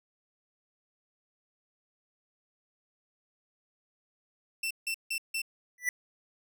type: tone bursts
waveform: sawtooth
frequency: 2683 Hz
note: E7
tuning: 30 cents sharp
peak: -27 dBFS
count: 4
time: 4.63-5.418 s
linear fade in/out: 5 ms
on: 77 ms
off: 160 ms
type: tone with exponential growth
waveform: square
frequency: 1975.5 Hz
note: B6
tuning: in tune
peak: -23 dBFS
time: 5.78-5.89 s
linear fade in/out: 2 ms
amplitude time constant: 23 ms
effects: none